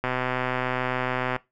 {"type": "click train", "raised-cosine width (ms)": 0.5, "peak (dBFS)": -11, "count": 169, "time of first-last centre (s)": [0.04, 1.363], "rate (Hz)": 127, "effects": ["noise-tail reverb RT60 0.2 s tail -19 dB re dry"]}